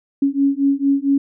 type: beating tone pair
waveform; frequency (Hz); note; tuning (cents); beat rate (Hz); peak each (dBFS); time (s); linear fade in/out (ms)
sine; 275.5 / 279.9; C#4 / C#4; -11 / +17; 4.4; -17; 0.22-1.18; 5
effects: none